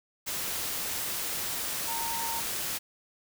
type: tone in noise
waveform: sine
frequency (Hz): 919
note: A#5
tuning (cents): -25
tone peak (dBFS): -34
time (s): 1.87-2.41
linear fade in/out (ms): 20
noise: white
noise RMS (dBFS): -33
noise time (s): 0.26-2.79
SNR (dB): -4
effects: none